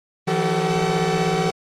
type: tone cluster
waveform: 45% pulse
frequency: 160.2 / 176.1 / 383.4 / 440.6 / 756 Hz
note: E3 / F3 / G4 / A4 / F#5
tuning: -49 / +15 / -38 / +2 / +37 cents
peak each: -25 dBFS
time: 0.27-1.51 s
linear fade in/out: 10 ms
effects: low-pass 7000 Hz 12 dB/octave + Opus 24 kbps